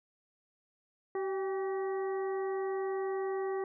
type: harmonic tone with a mistuned harmonic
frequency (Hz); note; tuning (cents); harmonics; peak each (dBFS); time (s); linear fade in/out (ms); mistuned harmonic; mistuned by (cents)
382.9; G4; -41; 1 / 2 / 3 / 4 / 5; -32 / -41 / -45 / -55 / -48; 1.15-3.64; 2; 2; +56
effects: none